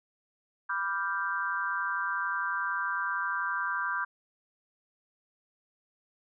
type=chord; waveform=sine; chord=G dominant seventh; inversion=first; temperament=equal; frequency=987.8 / 1174.7 / 1396.9 / 1568 Hz; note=B5 / D6 / F6 / G6; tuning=0 / 0 / 0 / 0 cents; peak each=-36 / -34 / -36 / -32 dBFS; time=0.69-4.05 s; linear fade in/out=10 ms; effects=none